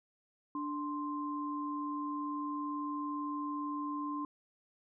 sine tone pair together, 293.7 / 1046.6 Hz, D4 / C6, 0 / 0 cents, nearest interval octave + minor seventh, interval 2200 cents, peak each -37 / -38 dBFS, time 0.55-4.25 s, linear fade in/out 2 ms, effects none

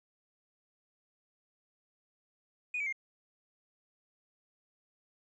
triangle tone with pitch steps, 2469 / 2290 / 2125 Hz, D#7 / D7 / C7, -14 / -44 / +26 cents, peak -29 dBFS, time 2.74-2.926 s, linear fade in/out 5 ms, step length 62 ms, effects tanh soft clip ceiling -29 dBFS + resampled to 22050 Hz

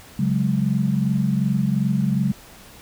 sine chord, C# suspended fourth, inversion none, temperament equal, 138.59 / 185 / 207.7 Hz, C#3 / F#3 / G#3, 0 / 0 / 0 cents, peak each -22 dBFS, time 0.19-2.32 s, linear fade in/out 5 ms, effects pink hiss -45 dBFS RMS until 2.81 s

